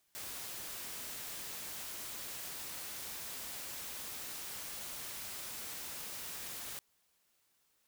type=noise; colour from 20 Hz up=white; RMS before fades=-44 dBFS; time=0.15-6.79 s; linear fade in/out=0 ms; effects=white hiss -75 dBFS RMS until 7.87 s